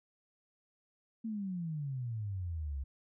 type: exponential sweep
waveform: sine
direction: down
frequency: 229.5 to 65.41 Hz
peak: -35 dBFS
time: 1.24-2.84 s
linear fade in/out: 10 ms
effects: none